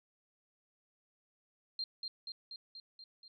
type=tone with echo; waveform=sine; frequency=4186 Hz; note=C8; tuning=in tune; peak=-35 dBFS; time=1.79-1.84 s; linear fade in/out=2 ms; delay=240 ms; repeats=6; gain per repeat=-3 dB; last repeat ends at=3.28 s; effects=none

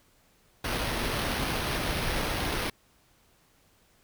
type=noise with sample-and-hold; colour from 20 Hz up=pink; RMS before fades=-30 dBFS; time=0.64-2.7 s; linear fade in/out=5 ms; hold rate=7350 Hz; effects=pink hiss -64 dBFS RMS until 4.03 s

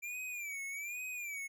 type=tone with vibrato; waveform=square; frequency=2349 Hz; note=D7; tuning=in tune; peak=-40 dBFS; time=0.02-1.48 s; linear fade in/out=20 ms; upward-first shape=sine; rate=1.2 Hz; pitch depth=120 cents each way; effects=none

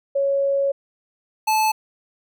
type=tone pair in turn; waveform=sine / square; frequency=554.4 / 869.4 Hz; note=C#5 / A5; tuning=0 / -21 cents; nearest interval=minor sixth; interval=779 cents; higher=second; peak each=-17 dBFS; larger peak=neither; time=0.15-0.72 / 1.47-1.72 s; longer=first; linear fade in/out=10 ms; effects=none

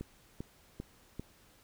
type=click train; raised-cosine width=3 ms; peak=-26 dBFS; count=4; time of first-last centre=0.01-1.196 s; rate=2.53 Hz; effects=pink hiss -63 dBFS RMS until 1.63 s

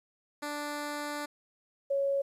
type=tone pair in turn; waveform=10% pulse / sine; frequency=293.7 / 554.4 Hz; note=D4 / C#5; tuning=0 / 0 cents; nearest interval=major seventh; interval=1100 cents; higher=second; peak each=-26 dBFS; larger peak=neither; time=0.42-1.26 / 1.9-2.22 s; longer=first; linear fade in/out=10 ms; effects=resampled to 32000 Hz + 11-bit

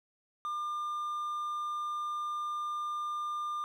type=tone; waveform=triangle; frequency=1200 Hz; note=D6; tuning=37 cents sharp; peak=-31 dBFS; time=0.45-3.64 s; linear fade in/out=0 ms; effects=none

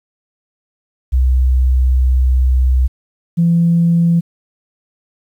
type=tone pair in turn; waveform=sine; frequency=64 / 169.19 Hz; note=C2 / E3; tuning=-38 / +45 cents; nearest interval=octave + perfect fourth; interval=1683 cents; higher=second; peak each=-8 dBFS; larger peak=neither; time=1.12-2.88 / 3.37-4.21 s; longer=first; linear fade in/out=20 ms; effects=tanh soft clip ceiling -4 dBFS + 8-bit

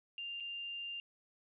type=tone with dropouts; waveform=sine; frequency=2794 Hz; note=F7; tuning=in tune; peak=-40 dBFS; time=0.18-1 s; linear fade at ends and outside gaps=1 ms; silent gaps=0.401-0.405 s; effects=none

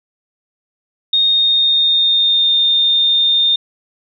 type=tone with pitch glide; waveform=sine; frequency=3700 to 3636 Hz; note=A#7 to A#7; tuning=-14 to -44 cents; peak=-10 dBFS; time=1.13-3.56 s; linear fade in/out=5 ms; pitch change=-30 cents; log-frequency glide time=1.28-2.54 s; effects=none

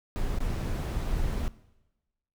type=noise with dropouts; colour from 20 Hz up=brown; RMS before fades=-29 dBFS; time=0.16-1.48 s; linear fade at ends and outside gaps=0 ms; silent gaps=0.387-0.404 s; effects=noise-tail reverb RT60 1.0 s tail -19 dB re dry

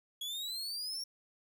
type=exponential sweep; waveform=40% pulse; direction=up; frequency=3325 to 5588 Hz; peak=-36 dBFS; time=0.21-1.04 s; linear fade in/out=5 ms; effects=none

